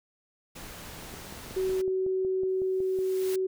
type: noise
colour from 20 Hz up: pink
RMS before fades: -43 dBFS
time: 0.55-1.82 s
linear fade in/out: 10 ms
type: click train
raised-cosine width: 2 ms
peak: -30 dBFS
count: 11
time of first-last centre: 1.14-2.988 s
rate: 5.41 Hz
type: tone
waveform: sine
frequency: 376.5 Hz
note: F#4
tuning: 30 cents sharp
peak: -25 dBFS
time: 1.56-3.47 s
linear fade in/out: 10 ms
type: noise with exponential growth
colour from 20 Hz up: white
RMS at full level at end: -38 dBFS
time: 2.48-3.36 s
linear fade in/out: 5 ms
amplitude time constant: 190 ms
effects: none